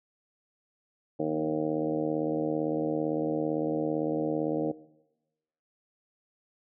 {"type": "harmonic tone with a mistuned harmonic", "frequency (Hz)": 77.78, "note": "D#2", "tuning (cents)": 0, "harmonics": [2, 3, 4, 5, 6, 7, 8, 9, 10], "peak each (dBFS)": [-38, -39, -31, -42, -32, -33, -44, -40, -45], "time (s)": [1.19, 4.72], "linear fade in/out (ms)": 10, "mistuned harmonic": 3, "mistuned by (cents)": 16, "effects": ["noise-tail reverb RT60 1.0 s tail -19 dB re dry"]}